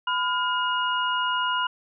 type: tone cluster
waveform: sine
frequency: 1001 / 1415 / 2870 Hz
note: B5 / F6 / F7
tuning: +23 / +22 / +47 cents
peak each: -25 / -27 / -29 dBFS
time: 0.07-1.67 s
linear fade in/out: 5 ms
effects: none